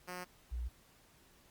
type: tone pair in turn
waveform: 5% pulse / sine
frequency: 180 / 60.07 Hz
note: F#3 / B1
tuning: -47 / -47 cents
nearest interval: octave + perfect fifth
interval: 1900 cents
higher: first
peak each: -31 / -36 dBFS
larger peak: first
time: 0.07-0.25 / 0.51-0.69 s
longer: neither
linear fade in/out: 20 ms
effects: pink hiss -65 dBFS RMS until 1.5 s + Opus 48 kbps